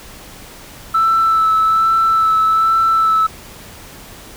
sine tone with vibrato, 1318.5 Hz, E6, in tune, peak -9 dBFS, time 0.94-3.27 s, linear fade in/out 10 ms, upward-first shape sine, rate 1.2 Hz, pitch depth 18 cents each way, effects tanh soft clip ceiling -7 dBFS + pink hiss -37 dBFS RMS until 4.36 s

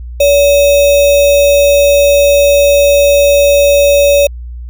sine tone with sample-and-hold, 570 Hz, C#5, 48 cents sharp, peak -4 dBFS, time 0.2-4.27 s, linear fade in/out 5 ms, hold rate 3150 Hz, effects added 60 Hz sine -22 dBFS peak until 4.69 s

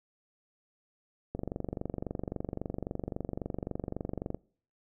click train, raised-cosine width 2 ms, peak -21 dBFS, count 72, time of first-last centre 1.35-4.346 s, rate 23.7 Hz, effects noise-tail reverb RT60 0.5 s tail -24 dB re dry

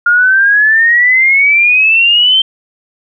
sine exponential sweep, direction up, 1408 to 3136 Hz, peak -5 dBFS, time 0.06-2.42 s, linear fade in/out 5 ms, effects none

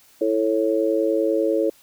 sine chord, A major, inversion second, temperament just, 330 / 440 / 550 Hz, E4 / A4 / C#5, +2 / 0 / -14 cents, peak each -22 dBFS, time 0.21-1.7 s, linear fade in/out 5 ms, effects white hiss -54 dBFS RMS until 1.82 s

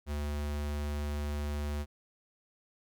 square tone, 73.42 Hz, D2, in tune, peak -33 dBFS, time 0.06-1.86 s, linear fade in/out 50 ms, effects none

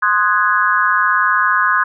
sine chord, Ab dominant seventh, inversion first, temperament equal, 1046.5 / 1244.5 / 1480 / 1661.2 Hz, C6 / Eb6 / Gb6 / Ab6, 0 / 0 / 0 / 0 cents, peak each -17 dBFS, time 0.02-1.84 s, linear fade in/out 10 ms, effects none

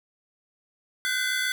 square tone cluster, 1482 / 1549 / 2036 / 3430 Hz, F#6 / G6 / C7 / A7, +2 / -21 / -48 / -45 cents, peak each -31 dBFS, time 1.05-1.52 s, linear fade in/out 0 ms, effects none

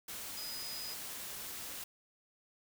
sine tone in noise, 4978 Hz, D#8, in tune, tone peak -43 dBFS, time 0.37-0.94 s, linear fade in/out 5 ms, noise white, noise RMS -44 dBFS, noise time 0.08-1.84 s, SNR -2 dB, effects none

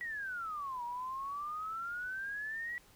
sine exponential two-way sweep, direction down then up, 1947 to 946 to 1947 Hz, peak -37 dBFS, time 0.01-2.78 s, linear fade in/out 0 ms, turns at 0.84 s, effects pink hiss -62 dBFS RMS until 2.95 s

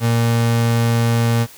35% pulse tone, 116.54 Hz, A#2, in tune, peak -12 dBFS, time 0-1.47 s, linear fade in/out 50 ms, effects white hiss -42 dBFS RMS until 1.57 s

